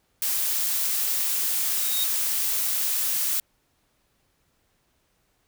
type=noise; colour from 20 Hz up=blue; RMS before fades=-25 dBFS; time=0.22-3.4 s; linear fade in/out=2 ms
type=tone with exponential growth; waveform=45% pulse; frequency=3746 Hz; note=A#7; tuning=8 cents sharp; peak=-24 dBFS; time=1.6-2.04 s; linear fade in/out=5 ms; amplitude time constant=94 ms
effects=pink hiss -69 dBFS RMS until 5.47 s